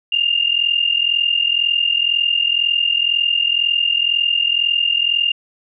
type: tone pair together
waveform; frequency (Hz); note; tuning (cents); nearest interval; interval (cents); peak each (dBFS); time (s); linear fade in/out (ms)
sine; 2789 / 2831; F7 / F7; -3 / +23; unison; 26; -17; 0.12-5.32; 5
effects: none